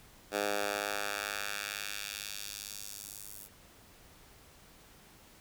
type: tone with high-pass filter sweep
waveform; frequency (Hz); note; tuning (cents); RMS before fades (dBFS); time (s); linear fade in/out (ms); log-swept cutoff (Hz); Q
10% pulse; 102.2; G#2; -27; -38; 0.31-3.49; 50; 470 to 11000; 0.89
effects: pink hiss -58 dBFS RMS until 5.4 s